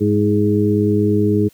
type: harmonic tone with a mistuned harmonic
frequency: 103.83 Hz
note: G#2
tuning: in tune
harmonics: 1 / 2 / 3 / 4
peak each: -18 / -18 / -18 / -18 dBFS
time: 0-1.49 s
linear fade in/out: 20 ms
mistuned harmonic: 3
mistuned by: +28 cents
effects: white hiss -53 dBFS RMS until 1.53 s + high-pass 60 Hz 12 dB/octave